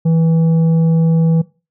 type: tone with tanh clipping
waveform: triangle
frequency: 163.5 Hz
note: E3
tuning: 14 cents flat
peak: -11 dBFS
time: 0.05-1.42 s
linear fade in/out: 10 ms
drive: 11 dB
effects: noise-tail reverb RT60 0.3 s tail -20 dB re dry